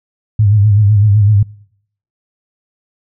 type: tone with vibrato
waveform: sine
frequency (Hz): 103.83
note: G#2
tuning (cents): 0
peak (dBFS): -6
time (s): 0.39-1.43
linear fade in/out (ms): 5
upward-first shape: sine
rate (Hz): 7.9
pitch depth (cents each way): 82
effects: noise-tail reverb RT60 0.7 s tail -25 dB re dry